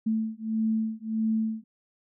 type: beating tone pair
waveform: sine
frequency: 220 / 221.6 Hz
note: A3 / A3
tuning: 0 / +13 cents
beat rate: 1.6 Hz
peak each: -28 / -28 dBFS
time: 0.06-1.64 s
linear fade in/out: 10 ms
effects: none